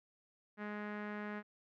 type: tone with low-pass filter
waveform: sawtooth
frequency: 208.7 Hz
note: G#3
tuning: 9 cents sharp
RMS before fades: -43 dBFS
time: 0.57-1.43 s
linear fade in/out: 50 ms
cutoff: 1800 Hz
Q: 2.8
effects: none